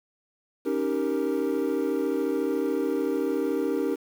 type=chord; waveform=triangle; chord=Eb dominant seventh; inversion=third; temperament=equal; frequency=277.2 / 311.1 / 392 / 466.2 Hz; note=Db4 / Eb4 / G4 / Bb4; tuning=0 / 0 / 0 / 0 cents; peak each=-27 dBFS; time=0.65-3.96 s; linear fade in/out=20 ms; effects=tanh soft clip ceiling -14 dBFS + 8-bit